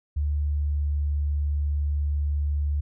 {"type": "tone with pitch glide", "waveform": "sine", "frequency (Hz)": [73.42, 72.91], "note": ["D2", "D2"], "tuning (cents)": [0, -12], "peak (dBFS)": -22, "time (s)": [0.16, 2.81], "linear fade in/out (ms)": 10, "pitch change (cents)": -12, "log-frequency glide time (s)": [0.39, 0.85], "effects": []}